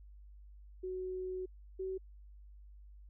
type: tone pair in turn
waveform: sine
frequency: 370.7 / 378.1 Hz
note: F#4 / F#4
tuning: +3 / +38 cents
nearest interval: unison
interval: 35 cents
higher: second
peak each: -37 / -36 dBFS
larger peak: second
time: 0.83-1.46 / 1.79-1.98 s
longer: first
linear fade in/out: 10 ms
effects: added 50 Hz sine -52 dBFS peak until 3.09 s